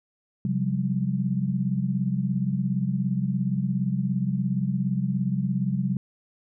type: tone cluster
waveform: sine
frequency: 133.5 / 180.1 / 197.3 Hz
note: C3 / F#3 / G3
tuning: +35 / -46 / +11 cents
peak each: -27 dBFS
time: 0.45-5.97 s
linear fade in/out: 2 ms
effects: none